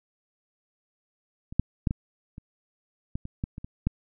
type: clicks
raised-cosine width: 5 ms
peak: -26 / -8 / -10 / -15 / -28 / -18 / -24 / -16 / -25 / -24 / -11 dBFS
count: 11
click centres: 1.525 / 1.596 / 1.872 / 1.909 / 2.381 / 3.155 / 3.254 / 3.439 / 3.581 / 3.645 / 3.87 s
effects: none